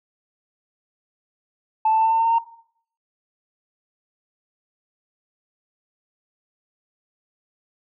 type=tone with pitch steps; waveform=sine; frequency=877 / 883.1 / 889.2 / 895.4 / 901.7 / 907.9 / 914.2 / 920.6 Hz; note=A5 / A5 / A5 / A5 / A5 / A#5 / A#5 / A#5; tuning=-6 / +6 / +18 / +30 / +42 / -46 / -34 / -22 cents; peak=-14 dBFS; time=1.85-2.386 s; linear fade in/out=5 ms; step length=67 ms; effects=noise-tail reverb RT60 0.6 s tail -17 dB re dry + tanh soft clip ceiling -11 dBFS